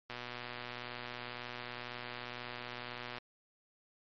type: click train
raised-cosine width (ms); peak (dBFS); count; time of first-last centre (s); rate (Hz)
0.3; -26; 377; 0.1-3.182; 122
effects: MP3 32 kbps